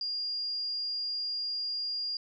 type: tone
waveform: sine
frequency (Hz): 4821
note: D8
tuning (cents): +45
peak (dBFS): -31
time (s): 0.01-2.17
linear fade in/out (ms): 2
effects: none